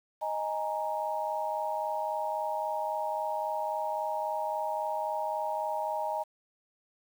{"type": "chord", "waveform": "sine", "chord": "D# suspended fourth", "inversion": "none", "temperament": "just", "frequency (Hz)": [622.3, 829.7, 933.4], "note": ["D#5", "G#5", "A#5"], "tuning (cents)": [0, -2, 2], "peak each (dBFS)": -34, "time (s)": [0.21, 6.24], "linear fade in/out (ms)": 20, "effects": ["9-bit"]}